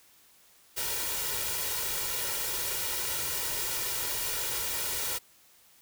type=noise with comb filter; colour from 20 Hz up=white; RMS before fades=-32 dBFS; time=0.76-5.19 s; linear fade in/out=20 ms; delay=2.1 ms; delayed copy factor=+0.65; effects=white hiss -60 dBFS RMS until 5.81 s